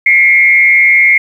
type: tone with frequency modulation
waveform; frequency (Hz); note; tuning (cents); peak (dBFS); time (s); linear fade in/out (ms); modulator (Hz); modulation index
sine; 2145; C7; +42; -4; 0.06-1.18; 5; 160; 0.62
effects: 7-bit